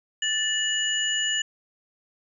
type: tone cluster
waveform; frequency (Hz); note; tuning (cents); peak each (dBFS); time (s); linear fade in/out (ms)
sine; 1760 / 2913 / 7000; A6 / F#7 / A8; 0 / -28 / -10; -28 / -25 / -30; 0.22-1.42; 5
effects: none